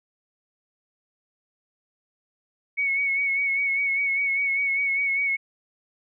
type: tone with vibrato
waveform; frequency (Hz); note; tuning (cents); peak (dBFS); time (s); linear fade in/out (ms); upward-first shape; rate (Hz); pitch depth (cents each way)
sine; 2217; C#7; 0; -21; 2.77-5.37; 20; sine; 5; 35
effects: none